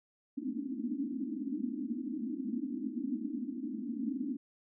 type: band-pass noise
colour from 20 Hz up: pink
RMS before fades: -37 dBFS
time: 0.37-4.37 s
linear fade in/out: 10 ms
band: 220 to 310 Hz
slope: 96 dB/octave
effects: none